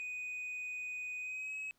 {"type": "tone with pitch glide", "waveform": "sine", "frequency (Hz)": [2489, 2559], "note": ["D#7", "D#7"], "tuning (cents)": [0, 48], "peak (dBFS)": -36, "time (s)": [0, 1.71], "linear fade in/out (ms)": 0, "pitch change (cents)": 48, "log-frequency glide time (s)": [1.19, 1.56], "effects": ["tanh soft clip ceiling -38 dBFS", "pink hiss -75 dBFS RMS until 1.78 s"]}